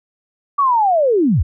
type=linear sweep; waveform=sine; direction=down; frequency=1162 to 53 Hz; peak=-11 dBFS; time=0.58-1.43 s; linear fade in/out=10 ms; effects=none